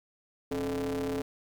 45% pulse ring-modulated tone, 82.1 Hz, E2, 6 cents flat, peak -27 dBFS, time 0.51-1.22 s, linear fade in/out 5 ms, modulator 352 Hz, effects 10-bit

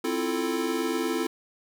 square chord, F major seventh, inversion second, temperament equal, 261.6 / 329.6 / 349.2 / 440 Hz, C4 / E4 / F4 / A4, 0 / 0 / 0 / 0 cents, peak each -32 / -31 / -33 / -32 dBFS, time 0.04-1.27 s, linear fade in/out 5 ms, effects none

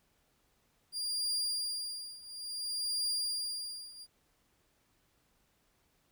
35% pulse tone with tremolo, 4805 Hz, D8, 39 cents sharp, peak -29 dBFS, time 0.92-4.07 s, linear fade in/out 50 ms, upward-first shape triangle, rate 0.58 Hz, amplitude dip 90%, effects pink hiss -73 dBFS RMS until 6.11 s

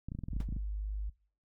clicks, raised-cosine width 5 ms, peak -27 dBFS, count 12, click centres 0.086 / 0.119 / 0.15 / 0.189 / 0.237 / 0.285 / 0.333 / 0.365 / 0.404 / 0.489 / 0.525 / 0.565 s
sine tone, 51.3 Hz, G#1, 21 cents flat, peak -33 dBFS, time 0.3-1.1 s, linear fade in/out 10 ms
brown noise with exponential decay, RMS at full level -37 dBFS, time 0.4-0.48 s, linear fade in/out 2 ms, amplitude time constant 17 ms
effects noise-tail reverb RT60 0.5 s tail -24 dB re dry

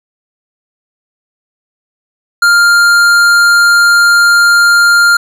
sine tone with tanh clipping, 1400 Hz, F6, 4 cents sharp, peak -6 dBFS, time 2.42-5.17 s, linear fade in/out 5 ms, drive 15 dB, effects none

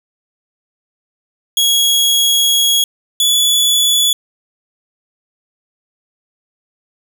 sawtooth tone pair in turn, 3322 / 3429 Hz, G#7 / A7, 0 / -45 cents, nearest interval minor second, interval 55 cents, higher second, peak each -7 dBFS, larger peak neither, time 1.57-2.84 / 3.2-4.13 s, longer first, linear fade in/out 2 ms, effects none

